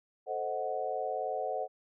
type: chord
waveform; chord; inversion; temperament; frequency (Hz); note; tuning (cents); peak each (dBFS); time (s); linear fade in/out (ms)
sine; A diminished seventh; none; equal; 440 / 523.3 / 622.3 / 740; A4 / C5 / Eb5 / Gb5; 0 / 0 / 0 / 0; -39 / -37 / -38 / -35; 0.26-1.68; 50
effects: none